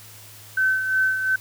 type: tone with tremolo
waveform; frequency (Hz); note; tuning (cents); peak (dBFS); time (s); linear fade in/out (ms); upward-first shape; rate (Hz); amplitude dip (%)
sine; 1530; G6; -42; -16; 0.57-1.36; 5; sine; 2.8; 55
effects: added 105 Hz sine -48 dBFS peak until 1.4 s + white hiss -45 dBFS RMS until 1.4 s